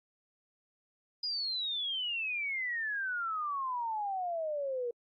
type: exponential sweep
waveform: sine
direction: down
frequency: 4978 to 469.4 Hz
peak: -32 dBFS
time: 1.23-4.91 s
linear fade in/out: 5 ms
effects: AAC 64 kbps

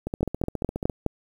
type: two click trains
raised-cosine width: 2 ms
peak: -9 / -15 dBFS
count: 5 / 13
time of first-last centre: 0.23-1.063 / 0.07-0.898 s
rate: 4.8 / 14.5 Hz
effects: 8-bit

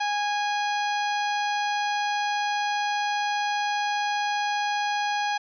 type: harmonic tone with a mistuned harmonic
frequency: 825 Hz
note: G#5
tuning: 12 cents flat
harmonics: 1 / 2 / 3 / 4 / 5 / 6 / 7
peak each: -25 / -31 / -35 / -37 / -39 / -41 / -42 dBFS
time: 0-5.38 s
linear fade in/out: 10 ms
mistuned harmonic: 7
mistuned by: +60 cents
effects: none

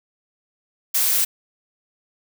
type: noise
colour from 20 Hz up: blue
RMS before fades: -19 dBFS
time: 0.94-1.25 s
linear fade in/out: 10 ms
effects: none

